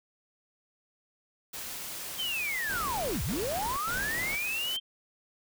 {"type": "noise", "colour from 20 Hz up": "white", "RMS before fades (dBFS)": -39, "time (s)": [1.53, 4.77], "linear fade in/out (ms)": 10}
{"type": "linear two-way sweep", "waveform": "sine", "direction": "down then up", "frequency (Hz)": [3175, 49.44, 3175], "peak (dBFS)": -30, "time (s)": [2.18, 4.8], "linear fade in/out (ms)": 20, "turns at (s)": 3.23}
{"type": "noise bursts", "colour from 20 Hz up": "pink", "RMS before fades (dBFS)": -39, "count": 3, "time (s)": [2.69, 4.36], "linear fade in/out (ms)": 10, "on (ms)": 490, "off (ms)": 100}
{"effects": []}